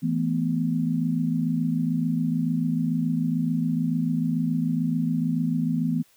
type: chord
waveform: sine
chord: E suspended fourth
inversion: none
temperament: equal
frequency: 164.81 / 220 / 246.9 Hz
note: E3 / A3 / B3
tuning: 0 / 0 / 0 cents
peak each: -25 / -29 / -25 dBFS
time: 0.02-6.03 s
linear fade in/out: 20 ms
effects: white hiss -60 dBFS RMS until 6.16 s